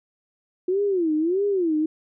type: tone with vibrato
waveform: sine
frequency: 353.4 Hz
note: F4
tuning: 21 cents sharp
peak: -19 dBFS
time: 0.68-1.86 s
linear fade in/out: 5 ms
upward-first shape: sine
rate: 1.6 Hz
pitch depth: 250 cents each way
effects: none